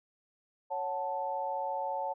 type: chord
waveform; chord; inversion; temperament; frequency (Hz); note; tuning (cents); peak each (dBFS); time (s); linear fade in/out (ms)
sine; F# minor; second; equal; 554.4 / 740 / 880; C#5 / F#5 / A5; 0 / 0 / 0; -37 / -38 / -34; 0.7-2.14; 20
effects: none